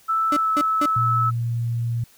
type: tone with pitch glide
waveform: sine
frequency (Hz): 1318.5 to 1303.4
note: E6 to E6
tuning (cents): 0 to -20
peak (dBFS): -18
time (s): 0.08-1.31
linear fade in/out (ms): 20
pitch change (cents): -20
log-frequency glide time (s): 0.38-0.49
type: tone bursts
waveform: 35% pulse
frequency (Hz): 293.7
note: D4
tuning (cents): 0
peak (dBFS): -19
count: 3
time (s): 0.32-0.858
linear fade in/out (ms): 2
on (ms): 46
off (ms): 200
type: tone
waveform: sine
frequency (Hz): 117.4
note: A#2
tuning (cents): +13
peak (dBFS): -21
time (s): 0.96-2.04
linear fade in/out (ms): 5
effects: white hiss -54 dBFS RMS until 2.17 s